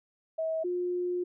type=tone pair in turn; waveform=sine; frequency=643 / 356.7 Hz; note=E5 / F4; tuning=-43 / +37 cents; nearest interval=minor seventh; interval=1020 cents; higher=first; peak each=-28 dBFS; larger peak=neither; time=0.38-0.64 / 0.64-1.24 s; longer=second; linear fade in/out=10 ms; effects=none